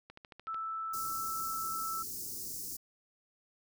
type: click train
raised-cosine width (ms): 0.3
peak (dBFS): -33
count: 7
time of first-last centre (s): 0.1-0.544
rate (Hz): 13.5
type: tone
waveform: sine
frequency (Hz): 1318.5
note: E6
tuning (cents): 0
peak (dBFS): -35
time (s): 0.47-2.03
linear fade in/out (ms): 10
type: band-stop noise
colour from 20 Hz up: white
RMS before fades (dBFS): -41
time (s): 0.93-2.77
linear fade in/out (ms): 10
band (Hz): 430 to 4900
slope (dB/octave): 48
effects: none